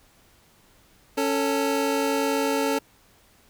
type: tone pair together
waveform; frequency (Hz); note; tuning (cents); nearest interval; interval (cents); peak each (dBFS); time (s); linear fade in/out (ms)
25% pulse; 277.2 / 444.9; C#4 / A4; 0 / +19; minor sixth; 819; -21; 1.17-2.79; 10
effects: pink hiss -58 dBFS RMS until 3.49 s